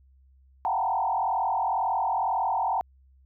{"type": "tone with frequency modulation", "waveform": "sine", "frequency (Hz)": 837, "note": "G#5", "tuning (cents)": 13, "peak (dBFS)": -23, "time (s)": [0.65, 2.81], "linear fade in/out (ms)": 0, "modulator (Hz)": 42, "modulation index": 2.9, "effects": ["added 66 Hz sine -55 dBFS peak until 3.25 s"]}